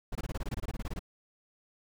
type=noise bursts; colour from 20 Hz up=brown; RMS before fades=-34 dBFS; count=16; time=0.12-0.993 s; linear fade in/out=5 ms; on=33 ms; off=23 ms; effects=none